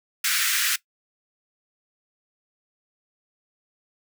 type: high-pass noise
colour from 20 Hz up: pink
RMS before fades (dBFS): -23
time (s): 0.24-0.76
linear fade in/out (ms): 5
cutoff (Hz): 1400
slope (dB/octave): 48
effects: noise-tail reverb RT60 0.1 s tail -18 dB re dry